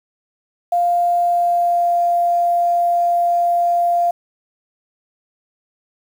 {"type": "tone with pitch glide", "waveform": "sine", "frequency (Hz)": [698.5, 694.5], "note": ["F5", "F5"], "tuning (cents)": [0, -10], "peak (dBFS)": -13, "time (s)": [0.72, 4.11], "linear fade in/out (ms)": 5, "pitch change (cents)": -10, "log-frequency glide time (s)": [1.17, 1.95], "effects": ["7-bit"]}